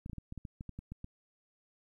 clicks, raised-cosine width 5 ms, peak -30 dBFS, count 12, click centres 0.061 / 0.097 / 0.132 / 0.183 / 0.324 / 0.377 / 0.452 / 0.609 / 0.693 / 0.79 / 0.92 / 1.044 s, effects 12-bit

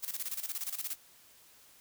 blue noise with tremolo, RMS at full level -36 dBFS, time 0.02-0.96 s, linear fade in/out 20 ms, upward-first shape square, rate 17 Hz, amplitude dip 75%, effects white hiss -60 dBFS RMS until 1.8 s

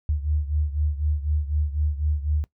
sine beating tone pair, 73.9 / 77.9 Hz, D2 / D#2, +11 / +3 cents, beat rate 4 Hz, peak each -23 / -27 dBFS, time 0.09-2.44 s, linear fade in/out 0 ms, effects noise-tail reverb RT60 0.1 s tail -20 dB re dry

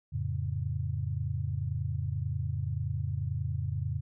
sine chord, F augmented, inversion none, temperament equal with one note detuned, 87.31 / 109.18 / 138.59 Hz, F2 / A2 / C#3, 0 / -13 / 0 cents, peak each -34 dBFS, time 0.12-4.01 s, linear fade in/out 20 ms, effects none

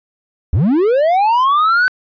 triangle linear sweep, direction up, 63.7 to 1529 Hz, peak -8 dBFS, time 0.53-1.88 s, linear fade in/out 0 ms, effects resampled to 11025 Hz

